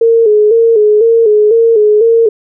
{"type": "tone with vibrato", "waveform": "sine", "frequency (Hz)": 440, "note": "A4", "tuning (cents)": 0, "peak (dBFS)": -4, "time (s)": [0.01, 2.29], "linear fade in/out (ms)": 5, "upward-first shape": "square", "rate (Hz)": 2, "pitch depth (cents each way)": 72, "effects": []}